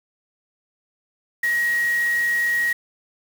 sine tone in noise, 1895 Hz, A#6, 28 cents sharp, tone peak -18 dBFS, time 1.43-2.73 s, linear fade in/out 5 ms, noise white, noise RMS -36 dBFS, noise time 1.43-2.73 s, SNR +15 dB, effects none

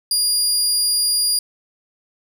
25% pulse tone, 4833 Hz, D8, 49 cents sharp, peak -11 dBFS, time 0.11-1.39 s, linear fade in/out 2 ms, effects 8-bit

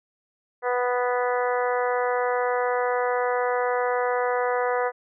harmonic tone, 246.9 Hz, B3, in tune, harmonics 2 / 3 / 4 / 5 / 6 / 7 / 8, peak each -24 / -28 / -30 / -32 / -34 / -35 / -36 dBFS, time 0.62-4.92 s, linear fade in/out 50 ms, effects none

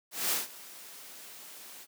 white noise with ADSR envelope, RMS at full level -28 dBFS, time 0.11-1.87 s, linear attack 200 ms, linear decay 160 ms, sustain -20 dB, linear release 48 ms, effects high-pass 200 Hz 12 dB/octave

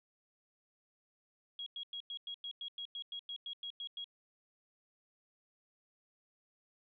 sine tone bursts, 3300 Hz, G#7, 12 cents flat, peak -40 dBFS, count 15, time 1.59-4.043 s, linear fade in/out 2 ms, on 73 ms, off 97 ms, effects none

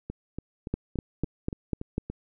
two click trains, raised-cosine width 3 ms, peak -21 / -14 dBFS, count 8 / 6, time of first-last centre 0.1-2.1 / 0.74-1.981 s, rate 3.5 / 4.03 Hz, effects none

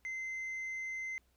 sine tone with tanh clipping, 2069 Hz, C7, 20 cents flat, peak -38 dBFS, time 0.05-1.18 s, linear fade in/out 0 ms, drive 2 dB, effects added 62 Hz sine -70 dBFS peak until 1.36 s + pink hiss -75 dBFS RMS until 1.36 s

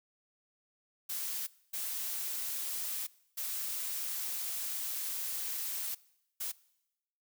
blue noise bursts at uneven times, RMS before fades -37 dBFS, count 4, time 1.09-1.47 / 1.73-3.07 / 3.37-5.95 / 6.4-6.52 s, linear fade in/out 10 ms, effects noise-tail reverb RT60 0.9 s tail -22 dB re dry

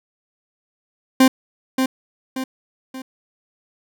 40% pulse tone with echo, 261.6 Hz, C4, in tune, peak -8 dBFS, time 1.2-1.28 s, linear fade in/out 5 ms, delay 580 ms, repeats 3, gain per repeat -7 dB, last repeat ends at 3.02 s, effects none

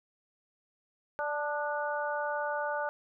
harmonic tone with a mistuned harmonic, 293.8 Hz, D4, 1 cent sharp, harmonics 2 / 3 / 4 / 5, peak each -34 / -35 / -40 / -36 dBFS, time 1.19-2.89 s, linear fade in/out 0 ms, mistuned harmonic 4, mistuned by +29 cents, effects none

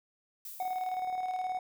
violet noise with exponential decay, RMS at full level -42 dBFS, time 0.45-1.42 s, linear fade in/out 2 ms, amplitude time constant 210 ms
triangle tone with tremolo, 740 Hz, F#5, in tune, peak -28 dBFS, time 0.6-1.59 s, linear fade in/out 2 ms, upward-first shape square, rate 19 Hz, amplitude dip 40%
effects none

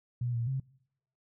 sine tone with pitch steps, 121.7 / 117.1 / 133.1 Hz, B2 / A#2 / C3, -25 / +8 / +30 cents, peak -29 dBFS, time 0.21-0.6 s, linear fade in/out 5 ms, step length 130 ms, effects noise-tail reverb RT60 0.8 s tail -25 dB re dry

